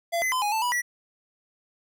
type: tone with pitch steps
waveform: square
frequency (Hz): 680 / 2034 / 1021 / 829 / 883 / 979 / 1945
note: F5 / C7 / C6 / G#5 / A5 / B5 / B6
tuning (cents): -46 / -50 / -43 / -3 / +6 / -15 / -27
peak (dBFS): -24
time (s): 0.12-0.82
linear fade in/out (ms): 20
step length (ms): 100
effects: none